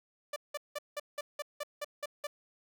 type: tone bursts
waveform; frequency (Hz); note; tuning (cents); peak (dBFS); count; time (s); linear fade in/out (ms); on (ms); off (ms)
sawtooth; 587.3; D5; 0; -31; 10; 0.33-2.27; 5; 32; 180
effects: none